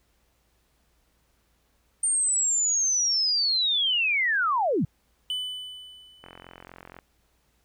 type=linear sweep; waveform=sine; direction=down; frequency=8870 to 110.4 Hz; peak=-21 dBFS; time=2.03-4.85 s; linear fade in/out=5 ms
type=tone with exponential decay; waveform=triangle; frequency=3000 Hz; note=F#7; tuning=23 cents sharp; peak=-24 dBFS; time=5.3-6.64 s; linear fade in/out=1 ms; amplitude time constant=290 ms
type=click train; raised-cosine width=0.5 ms; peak=-28 dBFS; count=34; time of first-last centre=6.24-6.988 s; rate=44.1 Hz
effects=added 58 Hz sine -69 dBFS peak until 7.64 s + pink hiss -69 dBFS RMS until 7.64 s